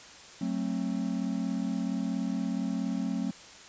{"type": "chord", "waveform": "triangle", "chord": "F# diminished", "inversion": "none", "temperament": "just", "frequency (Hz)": [185, 222, 266.4], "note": ["F#3", "A3", "C4"], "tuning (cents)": [0, 16, 31], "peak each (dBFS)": -31, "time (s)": [0.41, 3.31], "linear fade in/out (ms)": 5, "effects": ["white hiss -49 dBFS RMS until 3.68 s", "resampled to 16000 Hz"]}